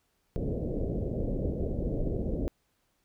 pink low-pass noise, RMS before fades -31 dBFS, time 0.36-2.48 s, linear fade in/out 0 ms, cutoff 580 Hz, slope 48 dB/octave, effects pink hiss -74 dBFS RMS until 3.04 s

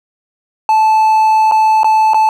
triangle tone with dropouts, 873 Hz, A5, 14 cents flat, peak -5 dBFS, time 0.69-2.29 s, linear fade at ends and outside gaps 1 ms, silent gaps 1.513-1.52 / 1.833-1.844 / 2.135-2.144 s, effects none

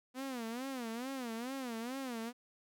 sawtooth tone with vibrato, 246.9 Hz, B3, in tune, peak -35 dBFS, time 0.14-2.33 s, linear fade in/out 50 ms, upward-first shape sine, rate 2.3 Hz, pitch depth 170 cents each way, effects none

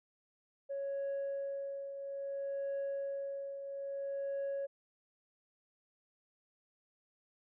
sine tone with tremolo, 554.4 Hz, C#5, in tune, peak -32 dBFS, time 0.69-4.67 s, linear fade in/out 20 ms, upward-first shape triangle, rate 0.6 Hz, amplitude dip 65%, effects tanh soft clip ceiling -33 dBFS

